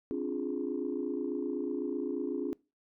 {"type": "chord", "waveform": "sine", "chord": "D half-diminished seventh", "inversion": "third", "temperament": "equal with one note detuned", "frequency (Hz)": [265.6, 293.7, 349.2, 415.3], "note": ["C4", "D4", "F4", "Ab4"], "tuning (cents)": [26, 0, 0, 0], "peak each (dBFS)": [-36, -36, -36, -37], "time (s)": [0.11, 2.53], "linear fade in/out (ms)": 0, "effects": ["noise-tail reverb RT60 0.3 s tail -25 dB re dry", "tanh soft clip ceiling -23 dBFS"]}